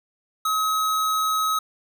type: tone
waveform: square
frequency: 1276 Hz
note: D#6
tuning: 43 cents sharp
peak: -21 dBFS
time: 0.45-1.59 s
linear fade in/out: 5 ms
effects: none